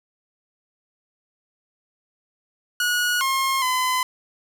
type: tone with pitch steps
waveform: sawtooth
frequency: 1456 / 1071 / 1017 Hz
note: F#6 / C6 / C6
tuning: -28 / +40 / -50 cents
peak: -16 dBFS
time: 2.8-4.03 s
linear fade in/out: 2 ms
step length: 410 ms
effects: none